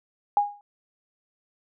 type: tone with exponential decay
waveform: sine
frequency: 820 Hz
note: G#5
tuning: 22 cents flat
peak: -14 dBFS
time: 0.37-0.61 s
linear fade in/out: 1 ms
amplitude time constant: 51 ms
effects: none